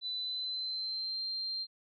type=tone with pitch glide; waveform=sine; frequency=3995 to 4169 Hz; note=B7 to C8; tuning=+19 to -7 cents; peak=-34 dBFS; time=0.01-1.67 s; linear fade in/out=50 ms; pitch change=+74 cents; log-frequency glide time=0.17-1.22 s; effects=none